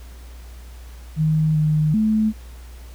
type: tone with pitch steps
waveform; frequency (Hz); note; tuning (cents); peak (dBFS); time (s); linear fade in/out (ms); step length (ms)
sine; 156.2 / 153.5 / 217; D#3 / D#3 / A3; +7 / -23 / -24; -15; 1.16-2.33; 50; 390
effects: added 60 Hz sine -36 dBFS peak until 2.94 s + pink hiss -49 dBFS RMS until 2.94 s